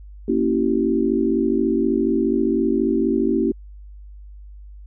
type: chord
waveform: sine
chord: A# diminished seventh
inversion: none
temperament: equal with one note detuned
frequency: 233.1 / 277.2 / 329.6 / 384.4 Hz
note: A#3 / C#4 / E4 / G4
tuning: 0 / 0 / 0 / -34 cents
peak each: -22 dBFS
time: 0.28-3.52 s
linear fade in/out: 5 ms
effects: added 50 Hz sine -37 dBFS peak until 4.86 s